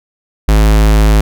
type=tone; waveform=square; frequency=53.1 Hz; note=G#1; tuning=39 cents sharp; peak=-6 dBFS; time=0.48-1.21 s; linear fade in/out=5 ms; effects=none